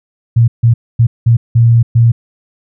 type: tone bursts at uneven times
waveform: sine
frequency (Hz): 116.7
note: A#2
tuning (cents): +2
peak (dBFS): -4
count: 6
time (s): 0.36-0.48 / 0.63-0.74 / 0.99-1.07 / 1.26-1.37 / 1.55-1.83 / 1.95-2.12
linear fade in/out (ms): 10
effects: none